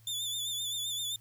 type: tone with vibrato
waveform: sawtooth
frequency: 3520 Hz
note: A7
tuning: in tune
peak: -30 dBFS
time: 0.07-1.16 s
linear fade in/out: 2 ms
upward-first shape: sine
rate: 7.7 Hz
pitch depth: 56 cents each way
effects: added 111 Hz sine -57 dBFS peak until 1.2 s + white hiss -66 dBFS RMS until 1.2 s